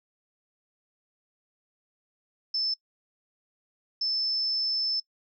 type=tone bursts at uneven times; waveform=sine; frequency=5270 Hz; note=E8; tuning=1 cent flat; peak=-25 dBFS; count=2; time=2.54-2.74 / 4.01-5 s; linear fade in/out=5 ms; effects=noise-tail reverb RT60 0.1 s tail -23 dB re dry